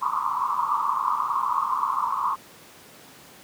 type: band-pass noise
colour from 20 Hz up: white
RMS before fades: -25 dBFS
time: 0.01-2.36 s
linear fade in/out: 20 ms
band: 940 to 1200 Hz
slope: 96 dB/octave
effects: pink hiss -48 dBFS RMS until 3.43 s + high-pass 150 Hz 12 dB/octave